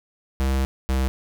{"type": "tone pair in turn", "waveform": "square", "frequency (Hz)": [66.5, 65.62], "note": ["C2", "C2"], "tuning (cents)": [29, 6], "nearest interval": "unison", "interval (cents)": 23, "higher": "first", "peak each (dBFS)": -20, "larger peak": "neither", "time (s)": [[0.4, 0.65], [0.89, 1.08]], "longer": "first", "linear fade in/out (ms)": 0, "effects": []}